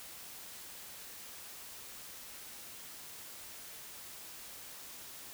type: silence
effects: white hiss -49 dBFS RMS until 5.33 s